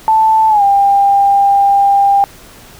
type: tone with pitch glide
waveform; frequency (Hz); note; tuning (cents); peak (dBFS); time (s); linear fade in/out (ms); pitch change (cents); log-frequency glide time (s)
sine; 880 to 797.7; A5 to G5; 0 to +30; -6; 0.08-2.24; 0; -170; 0.49-0.63
effects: pink hiss -38 dBFS RMS until 2.79 s